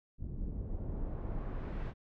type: noise with low-pass filter sweep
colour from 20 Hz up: brown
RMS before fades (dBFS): -38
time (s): 0.18-1.94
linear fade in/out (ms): 50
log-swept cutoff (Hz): 230 to 2800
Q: 0.82
effects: none